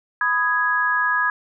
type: chord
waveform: sine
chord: G# minor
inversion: first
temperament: just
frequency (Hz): 996.7 / 1245.9 / 1661.2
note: B5 / D#6 / G#6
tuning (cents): +16 / +2 / 0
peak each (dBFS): -24 / -24 / -19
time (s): 0.21-1.3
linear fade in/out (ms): 2
effects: none